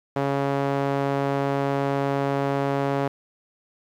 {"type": "tone with band-pass filter", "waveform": "sawtooth", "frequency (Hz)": 139.1, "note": "C#3", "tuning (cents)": 6, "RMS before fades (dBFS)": -24, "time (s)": [0.16, 3.08], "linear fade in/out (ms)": 5, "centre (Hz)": 620, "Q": 0.86, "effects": ["9-bit"]}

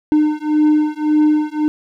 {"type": "beating tone pair", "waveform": "triangle", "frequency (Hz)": [302.6, 304.4], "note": ["D#4", "D#4"], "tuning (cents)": [-48, -38], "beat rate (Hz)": 1.8, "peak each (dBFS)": -13, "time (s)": [0.12, 1.68], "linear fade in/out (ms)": 0, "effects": []}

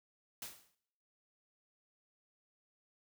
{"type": "noise with exponential decay", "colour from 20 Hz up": "white", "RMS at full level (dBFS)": -42, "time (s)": [0.42, 0.75], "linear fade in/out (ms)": 2, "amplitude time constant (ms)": 70, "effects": ["noise-tail reverb RT60 0.8 s tail -22 dB re dry"]}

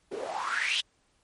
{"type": "noise with band-pass filter sweep", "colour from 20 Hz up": "white", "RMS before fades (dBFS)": -31, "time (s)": [0.11, 0.81], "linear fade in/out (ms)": 10, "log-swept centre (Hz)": [370, 3500], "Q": 7.4, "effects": ["pink hiss -69 dBFS RMS until 1.23 s", "MP3 48 kbps"]}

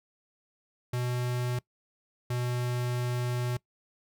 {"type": "tone pair in turn", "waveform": "square", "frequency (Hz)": [123.47, 122.99], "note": ["B2", "B2"], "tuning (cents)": [0, -7], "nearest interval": "unison", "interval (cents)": 7, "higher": "first", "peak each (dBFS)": [-29, -29], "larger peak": "neither", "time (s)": [[0.93, 1.59], [2.3, 3.57]], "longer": "second", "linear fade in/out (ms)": 5, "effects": ["noise-tail reverb RT60 0.1 s tail -22 dB re dry"]}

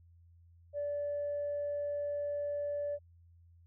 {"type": "tone", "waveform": "sine", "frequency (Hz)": 580, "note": "D5", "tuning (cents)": -22, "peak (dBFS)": -32, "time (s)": [0.73, 2.99], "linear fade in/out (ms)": 50, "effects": ["tanh soft clip ceiling -29 dBFS", "added 85 Hz sine -58 dBFS peak until 3.66 s"]}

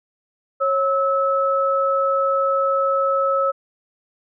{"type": "tone pair together", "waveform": "sine", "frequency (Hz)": [546.6, 1300], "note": ["C#5", "E6"], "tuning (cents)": [-24, -24], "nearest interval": "octave + minor third", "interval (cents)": 1500, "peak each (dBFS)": -19, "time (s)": [0.6, 3.52], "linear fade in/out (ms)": 20, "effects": []}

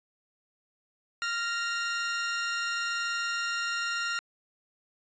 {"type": "tone pair together", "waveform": "sawtooth", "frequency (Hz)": [1393.3, 1864.7], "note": ["F6", "A#6"], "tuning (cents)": [-4, 0], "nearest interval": "perfect fourth", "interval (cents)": 504, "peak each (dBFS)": [-26, -32], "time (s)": [1.22, 4.19], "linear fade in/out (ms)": 0, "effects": ["resampled to 16000 Hz"]}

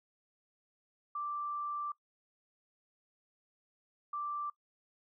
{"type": "tone bursts at uneven times", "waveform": "sine", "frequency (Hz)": 1174.7, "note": "D6", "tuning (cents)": 0, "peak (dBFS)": -35, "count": 2, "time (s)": [[1.15, 1.92], [4.13, 4.5]], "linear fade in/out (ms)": 5, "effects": ["noise-tail reverb RT60 0.1 s tail -20 dB re dry"]}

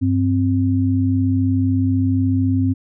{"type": "tone pair together", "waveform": "sine", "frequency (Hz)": [98.5, 262.4], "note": ["G2", "C4"], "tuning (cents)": [9, 5], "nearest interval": "octave + perfect fourth", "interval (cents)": 1696, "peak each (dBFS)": -17, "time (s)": [0.01, 2.74], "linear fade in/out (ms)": 20, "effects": []}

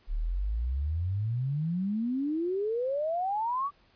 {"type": "exponential sweep", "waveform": "sine", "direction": "up", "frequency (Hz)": [34.65, 1174.7], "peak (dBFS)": -27, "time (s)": [0.07, 3.71], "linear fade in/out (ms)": 50, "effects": ["pink hiss -64 dBFS RMS until 3.95 s", "resampled to 11025 Hz"]}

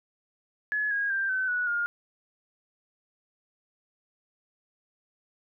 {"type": "tone with pitch steps", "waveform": "sine", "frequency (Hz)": [1700, 1639.2, 1580.7, 1524.2, 1469.7, 1417.2], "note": ["G#6", "G#6", "G6", "G6", "F#6", "F6"], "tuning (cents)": [40, -23, 14, -49, -12, 25], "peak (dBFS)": -25, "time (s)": [0.72, 1.86], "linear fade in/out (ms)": 0, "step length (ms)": 190, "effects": []}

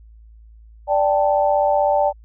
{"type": "chord", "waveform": "sine", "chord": "D suspended fourth", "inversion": "none", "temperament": "equal", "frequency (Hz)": [587.3, 784, 880], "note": ["D5", "G5", "A5"], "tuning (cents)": [0, 0, 0], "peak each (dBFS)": [-17, -19, -21], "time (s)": [0.87, 2.13], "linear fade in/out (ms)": 50, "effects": ["added 55 Hz sine -42 dBFS peak until 2.24 s"]}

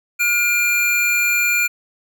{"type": "tone pair together", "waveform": "square", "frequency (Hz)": [1428, 2390], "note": ["F6", "D7"], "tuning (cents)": [38, 30], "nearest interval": "major sixth", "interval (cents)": 892, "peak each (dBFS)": [-25, -16], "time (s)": [0.19, 1.68], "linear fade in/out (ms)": 20, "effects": []}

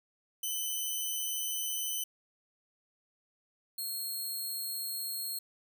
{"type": "tone pair in turn", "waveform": "5% pulse", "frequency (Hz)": [3026, 4256], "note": ["F#7", "C8"], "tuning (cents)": [38, 29], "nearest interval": "tritone", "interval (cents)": 591, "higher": "second", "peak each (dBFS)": [-24, -28], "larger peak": "first", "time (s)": [[0.43, 2.04], [3.78, 5.39]], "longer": "neither", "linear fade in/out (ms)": 5, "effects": []}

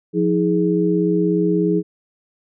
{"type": "tone cluster", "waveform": "sine", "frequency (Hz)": [176.2, 319.8, 416.5], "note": ["F3", "D#4", "G#4"], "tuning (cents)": [16, 48, 5], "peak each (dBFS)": -19, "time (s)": [0.13, 1.83], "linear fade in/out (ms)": 50, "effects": []}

